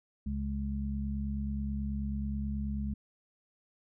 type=harmonic tone; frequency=69.3 Hz; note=C#2; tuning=in tune; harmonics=1 / 2 / 3; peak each=-34 / -42 / -35 dBFS; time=0.26-2.94 s; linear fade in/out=5 ms; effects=none